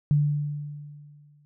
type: tone with exponential decay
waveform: sine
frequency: 146.83 Hz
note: D3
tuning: in tune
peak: -16 dBFS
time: 0.11-1.45 s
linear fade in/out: 0 ms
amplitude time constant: 290 ms
effects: none